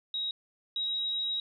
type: tone pair in turn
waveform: sine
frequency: 3808 / 3823 Hz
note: A#7 / A#7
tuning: +36 / +43 cents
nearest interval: unison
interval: 7 cents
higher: second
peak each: -30 / -29 dBFS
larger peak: second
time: 0.14-0.31 / 0.76-1.4 s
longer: second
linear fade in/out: 2 ms
effects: none